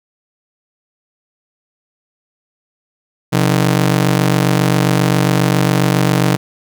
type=ring-modulated tone; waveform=sawtooth; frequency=152 Hz; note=D#3; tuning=40 cents flat; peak=-4 dBFS; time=3.32-6.37 s; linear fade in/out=20 ms; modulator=23.7 Hz; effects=none